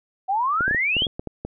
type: exponential sweep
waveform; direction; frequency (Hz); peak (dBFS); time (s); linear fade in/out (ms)
sine; up; 740 to 3403; -19; 0.28-1.07; 20
type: clicks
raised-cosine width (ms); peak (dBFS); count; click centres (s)
2; -16; 10; 0.608 / 0.68 / 0.711 / 0.747 / 0.967 / 1.021 / 1.068 / 1.195 / 1.273 / 1.45
effects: none